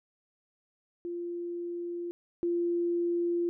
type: tone pair in turn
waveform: sine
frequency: 346.5 / 345.2 Hz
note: F4 / F4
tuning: -14 / -20 cents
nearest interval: unison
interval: 6 cents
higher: first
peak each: -33 / -26 dBFS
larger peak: second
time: 1.05-2.11 / 2.43-3.49 s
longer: neither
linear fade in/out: 0 ms
effects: none